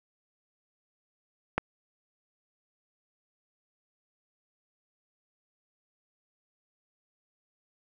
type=click; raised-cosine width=0.5 ms; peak=-10 dBFS; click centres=1.58 s; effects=none